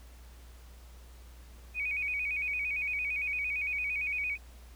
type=tone with vibrato; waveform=sine; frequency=2372 Hz; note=D7; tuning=17 cents sharp; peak=-30 dBFS; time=1.74-4.38 s; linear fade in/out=50 ms; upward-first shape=square; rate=8.8 Hz; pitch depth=82 cents each way; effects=added 60 Hz sine -49 dBFS peak until 4.75 s + pink hiss -59 dBFS RMS until 4.75 s